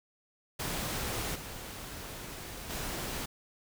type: noise with level steps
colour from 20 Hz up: pink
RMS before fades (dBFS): -35 / -43 / -37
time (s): 0.59-3.26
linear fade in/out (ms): 10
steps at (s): 1.34 / 2.69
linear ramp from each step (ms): 20
effects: none